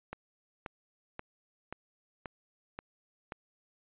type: click train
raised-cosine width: 0.5 ms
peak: -24 dBFS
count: 7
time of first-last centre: 0.13-3.321 s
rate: 1.88 Hz
effects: resampled to 8000 Hz